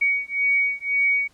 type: beating tone pair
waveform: sine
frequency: 2247 / 2248.9 Hz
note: C#7 / C#7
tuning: +23 / +24 cents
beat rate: 1.9 Hz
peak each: -22 dBFS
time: 0.01-1.28 s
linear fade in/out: 10 ms
effects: pink hiss -59 dBFS RMS until 1.33 s + low-pass 10000 Hz 12 dB/octave